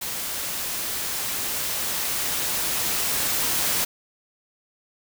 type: noise with level ramp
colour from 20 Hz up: white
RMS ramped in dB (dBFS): -30 to -23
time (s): 0.01-3.85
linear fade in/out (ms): 10
effects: none